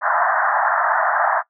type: band-pass noise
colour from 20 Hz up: pink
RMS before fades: -18 dBFS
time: 0.01-1.43 s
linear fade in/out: 50 ms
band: 640 to 1800 Hz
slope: 96 dB/octave
effects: noise-tail reverb RT60 0.1 s tail -19 dB re dry